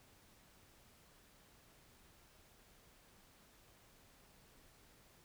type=silence; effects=pink hiss -66 dBFS RMS until 5.24 s